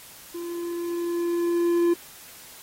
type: tone with level ramp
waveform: triangle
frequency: 343.9 Hz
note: F4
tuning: 27 cents flat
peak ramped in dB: -29 to -15 dBFS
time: 0.34-1.94 s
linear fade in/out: 10 ms
effects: white hiss -46 dBFS RMS until 2.62 s + AAC 48 kbps